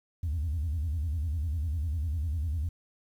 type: tone with vibrato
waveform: sine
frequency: 78.5 Hz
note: D#2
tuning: 16 cents sharp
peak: -26 dBFS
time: 0.23-2.69 s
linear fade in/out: 5 ms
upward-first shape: square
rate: 10 Hz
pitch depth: 150 cents each way
effects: tanh soft clip ceiling -25 dBFS + 10-bit